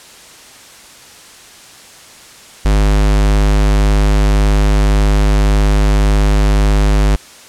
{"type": "tone", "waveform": "square", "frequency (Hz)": 50.9, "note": "G#1", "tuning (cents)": -34, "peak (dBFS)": -9, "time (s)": [2.65, 7.16], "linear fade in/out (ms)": 5, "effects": ["white hiss -38 dBFS RMS until 7.48 s", "low-pass 9000 Hz 12 dB/octave"]}